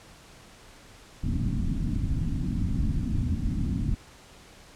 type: low-pass noise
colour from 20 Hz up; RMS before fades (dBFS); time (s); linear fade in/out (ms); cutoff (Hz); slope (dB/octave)
pink; -27; 1.23-3.95; 10; 280; 48
effects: pink hiss -51 dBFS RMS until 4.75 s + low-pass 9000 Hz 12 dB/octave